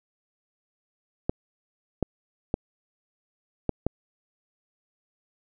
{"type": "clicks", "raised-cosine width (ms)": 2, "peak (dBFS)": -10, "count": 5, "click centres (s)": [1.295, 2.027, 2.541, 3.693, 3.866], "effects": []}